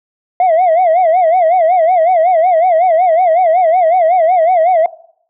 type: tone with vibrato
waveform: sine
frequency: 690 Hz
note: F5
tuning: 21 cents flat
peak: -5 dBFS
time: 0.4-4.86 s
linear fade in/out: 2 ms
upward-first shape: sine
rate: 5.4 Hz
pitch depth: 150 cents each way
effects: noise-tail reverb RT60 0.7 s tail -21 dB re dry + tanh soft clip ceiling -5 dBFS